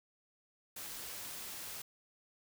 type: noise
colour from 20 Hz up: white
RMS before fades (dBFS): -45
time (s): 0.76-1.82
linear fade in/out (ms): 5
effects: none